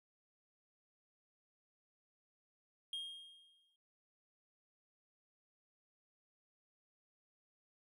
triangle tone with exponential decay, 3234 Hz, G#7, 47 cents flat, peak -37 dBFS, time 2.93-3.76 s, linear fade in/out 2 ms, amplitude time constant 180 ms, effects none

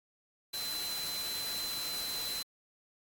sine tone in noise, 4052 Hz, B7, 44 cents sharp, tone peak -36 dBFS, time 0.53-2.43 s, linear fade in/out 10 ms, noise white, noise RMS -40 dBFS, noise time 0.53-2.43 s, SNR +1 dB, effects AAC 64 kbps

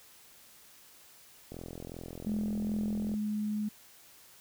click train, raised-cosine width 2 ms, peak -29 dBFS, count 70, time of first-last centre 1.52-3.14 s, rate 42.6 Hz
sine tone, 210.9 Hz, G#3, 27 cents sharp, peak -30 dBFS, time 2.26-3.69 s, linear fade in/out 10 ms
effects white hiss -57 dBFS RMS until 4.4 s

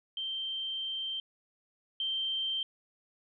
sine tone pair in turn, 3136 / 3136 Hz, G7 / G7, 0 / 0 cents, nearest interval unison, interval 0 cents, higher neither, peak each -33 / -30 dBFS, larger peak second, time 0.17-1.2 / 2-2.63 s, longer first, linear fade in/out 2 ms, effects none

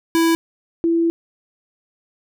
square / sine tone pair in turn, 330 / 334 Hz, E4 / E4, +2 / +23 cents, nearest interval unison, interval 21 cents, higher second, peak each -14 dBFS, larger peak neither, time 0.15-0.35 / 0.84-1.1 s, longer second, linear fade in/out 0 ms, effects none

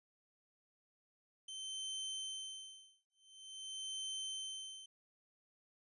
sawtooth tone with tremolo, 3095 Hz, G7, 23 cents flat, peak -37 dBFS, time 1.48-4.86 s, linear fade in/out 5 ms, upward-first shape sine, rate 0.47 Hz, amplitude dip 100%, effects resampled to 24000 Hz

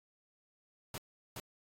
pink noise with echo, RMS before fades -42 dBFS, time 0.94-0.98 s, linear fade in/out 2 ms, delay 420 ms, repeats 1, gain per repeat -2 dB, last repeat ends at 1.4 s, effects AAC 64 kbps

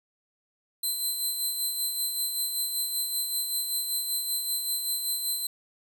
10% pulse tone with tremolo, 4075 Hz, C8, 47 cents flat, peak -19 dBFS, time 0.83-5.47 s, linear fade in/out 5 ms, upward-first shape sine, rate 5.2 Hz, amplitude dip 45%, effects 9-bit

